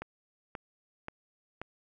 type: click train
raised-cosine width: 0.5 ms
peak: -23 dBFS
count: 4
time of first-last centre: 0.02-1.616 s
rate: 1.88 Hz
effects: none